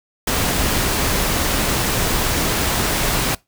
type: noise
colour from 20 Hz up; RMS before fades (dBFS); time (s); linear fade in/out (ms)
pink; -19; 0.27-3.35; 5
effects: noise-tail reverb RT60 0.2 s tail -22 dB re dry